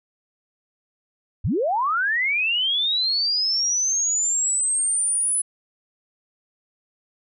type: linear sweep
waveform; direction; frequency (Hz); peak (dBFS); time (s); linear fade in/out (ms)
sine; up; 55 to 10120; -19; 1.44-5.42; 10
effects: none